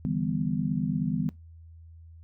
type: chord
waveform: sine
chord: E minor seventh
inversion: third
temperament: just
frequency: 148.33 / 164.81 / 197.78 / 247.2 Hz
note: D3 / E3 / G3 / B3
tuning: +18 / 0 / +16 / +2 cents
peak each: -31 dBFS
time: 0.05-1.29 s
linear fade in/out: 0 ms
effects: noise-tail reverb RT60 0.2 s tail -20 dB re dry + added 82 Hz sine -46 dBFS peak until 2.23 s